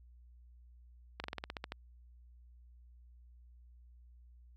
slowing click train, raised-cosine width 0.3 ms, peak -23 dBFS, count 10, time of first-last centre 1.2-1.721 s, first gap 40 ms, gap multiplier 1.09, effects added 60 Hz sine -56 dBFS peak until 4.56 s

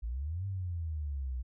sine exponential two-way sweep, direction up then down, 52.9 to 99.4 to 60.7 Hz, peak -33 dBFS, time 0.02-1.43 s, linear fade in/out 20 ms, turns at 0.46 s, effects none

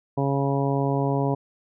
harmonic tone, 138.59 Hz, C#3, in tune, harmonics 1 / 2 / 3 / 4 / 5 / 6 / 7, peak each -24 / -27 / -28 / -31 / -31 / -35 / -32 dBFS, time 0.17-1.35 s, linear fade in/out 10 ms, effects none

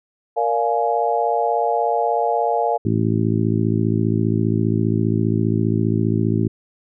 sine chord, Bb dominant seventh, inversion none, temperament just, 466.2 / 582.7 / 699.2 / 839.1 Hz, Bb4 / D5 / F5 / Ab5, 0 / -14 / +2 / +18 cents, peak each -22 / -25 / -20 / -22 dBFS, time 0.36-2.78 s, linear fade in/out 20 ms
harmonic tone, 55 Hz, A1, in tune, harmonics 2 / 3 / 4 / 5 / 6 / 7, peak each -20 / -23 / -22 / -26 / -24 / -27 dBFS, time 2.85-6.48 s, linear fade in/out 5 ms
effects none

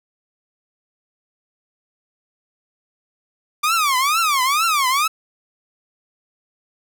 sawtooth tone with vibrato, 1173 Hz, D6, 2 cents flat, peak -12 dBFS, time 3.63-5.08 s, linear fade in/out 10 ms, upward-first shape triangle, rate 2.2 Hz, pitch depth 290 cents each way, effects none

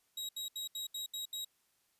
sawtooth tone bursts, 3822 Hz, A#7, 43 cents sharp, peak -35 dBFS, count 7, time 0.17-1.448 s, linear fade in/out 5 ms, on 120 ms, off 73 ms, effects white hiss -75 dBFS RMS until 1.99 s + resampled to 32000 Hz

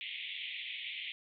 white band-pass noise, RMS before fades -42 dBFS, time 0.01-1.12 s, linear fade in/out 0 ms, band 2000 to 3600 Hz, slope 96 dB/octave, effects none

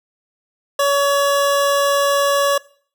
25% pulse tone, 564 Hz, C#5, 30 cents sharp, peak -10 dBFS, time 0.79-2.58 s, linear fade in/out 5 ms, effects noise-tail reverb RT60 0.5 s tail -21 dB re dry

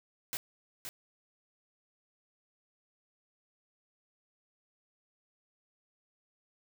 white noise with echo, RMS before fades -36 dBFS, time 0.33-0.37 s, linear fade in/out 0 ms, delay 520 ms, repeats 1, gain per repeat -6 dB, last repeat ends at 0.89 s, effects none

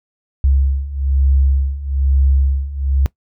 sine beating tone pair, 67.3 / 68.4 Hz, C2 / C#2, +49 / -23 cents, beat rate 1.1 Hz, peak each -17 / -14 dBFS, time 0.44-3.06 s, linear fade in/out 0 ms, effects noise-tail reverb RT60 0.1 s tail -20 dB re dry

